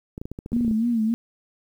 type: clicks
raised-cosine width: 3 ms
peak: -20 dBFS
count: 12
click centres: 0.179 / 0.215 / 0.255 / 0.316 / 0.389 / 0.461 / 0.52 / 0.565 / 0.609 / 0.648 / 0.68 / 0.712 s
type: tone with vibrato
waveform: sine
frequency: 228.5 Hz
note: A#3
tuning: 34 cents flat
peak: -19 dBFS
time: 0.53-1.14 s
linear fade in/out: 0 ms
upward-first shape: sine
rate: 3.5 Hz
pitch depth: 90 cents each way
effects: 9-bit